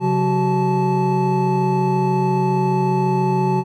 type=tone cluster; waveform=triangle; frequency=136.5 / 182.8 / 375.1 / 872 Hz; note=C#3 / F#3 / F#4 / A5; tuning=-26 / -21 / +24 / -16 cents; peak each=-19 dBFS; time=0-3.64 s; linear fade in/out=50 ms; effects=none